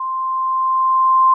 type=tone with level ramp; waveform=sine; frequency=1046.5 Hz; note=C6; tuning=in tune; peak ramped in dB=-20 to -8 dBFS; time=0-1.34 s; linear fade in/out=5 ms; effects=none